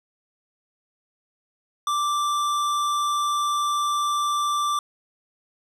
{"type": "tone with hard clipping", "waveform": "triangle", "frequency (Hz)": 1174.7, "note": "D6", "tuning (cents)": 0, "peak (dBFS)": -23, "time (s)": [1.87, 4.79], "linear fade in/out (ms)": 2, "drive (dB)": 18, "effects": []}